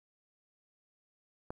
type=click; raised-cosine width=1 ms; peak=-25 dBFS; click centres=1.505 s; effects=10-bit